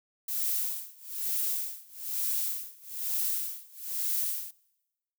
violet noise with tremolo, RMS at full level -29 dBFS, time 0.28-4.51 s, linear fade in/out 5 ms, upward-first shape sine, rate 1.1 Hz, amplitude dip 95%, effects noise-tail reverb RT60 1.0 s tail -24 dB re dry

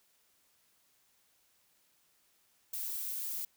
violet noise, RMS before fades -38 dBFS, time 2.73-3.45 s, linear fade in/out 5 ms, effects white hiss -71 dBFS RMS until 3.56 s

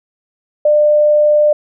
sine tone, 598 Hz, D5, 31 cents sharp, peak -7 dBFS, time 0.65-1.53 s, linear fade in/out 5 ms, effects none

